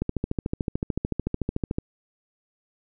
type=click train; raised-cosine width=3 ms; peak=-12 dBFS; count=25; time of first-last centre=0.02-1.785 s; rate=13.6 Hz; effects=none